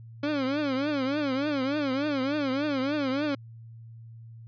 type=tone with vibrato; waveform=30% pulse; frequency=280 Hz; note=C#4; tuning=18 cents sharp; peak=-23 dBFS; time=0.23-3.35 s; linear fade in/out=5 ms; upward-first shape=triangle; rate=3.4 Hz; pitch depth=170 cents each way; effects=added 114 Hz sine -43 dBFS peak until 4.47 s + resampled to 11025 Hz